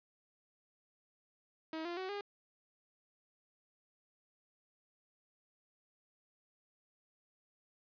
sawtooth tone with pitch steps, 319.1 / 346 / 375.1 / 406.7 Hz, D#4 / F4 / F#4 / G#4, +44 / -16 / +24 / -36 cents, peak -35 dBFS, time 1.73-2.21 s, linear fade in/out 2 ms, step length 120 ms, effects resampled to 11025 Hz + 12-bit

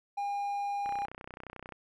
triangle tone, 808 Hz, G#5, 48 cents flat, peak -29 dBFS, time 0.17-1.06 s, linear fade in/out 10 ms
click train, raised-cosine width 0.5 ms, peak -28 dBFS, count 28, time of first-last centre 0.86-1.723 s, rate 31.3 Hz
effects none

